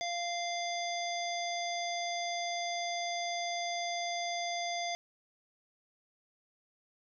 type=harmonic tone; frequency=694 Hz; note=F5; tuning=11 cents flat; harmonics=1 / 3 / 5 / 7 / 9; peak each=-35 / -40 / -42 / -43 / -45 dBFS; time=0.01-4.95 s; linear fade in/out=0 ms; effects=none